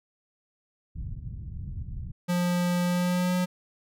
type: low-pass noise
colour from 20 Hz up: white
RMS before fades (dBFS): -36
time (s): 0.95-2.12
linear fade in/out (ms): 10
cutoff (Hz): 130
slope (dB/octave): 24
type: tone with pitch glide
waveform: square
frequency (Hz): 176.8 to 180.83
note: F3 to F#3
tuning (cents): +22 to -39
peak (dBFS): -24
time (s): 2.28-3.46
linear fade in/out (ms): 20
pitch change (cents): +39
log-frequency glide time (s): 2.85-3.35
effects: none